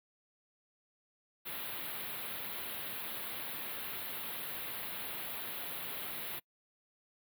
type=band-stop noise; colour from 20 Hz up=white; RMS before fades=-41 dBFS; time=1.45-6.4 s; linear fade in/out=20 ms; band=4000 to 11000 Hz; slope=48 dB/octave; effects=noise-tail reverb RT60 0.1 s tail -25 dB re dry + high-pass 100 Hz 12 dB/octave